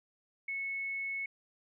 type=tone; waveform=sine; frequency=2200 Hz; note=C#7; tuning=14 cents flat; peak=-34 dBFS; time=0.48-1.26 s; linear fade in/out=5 ms; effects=none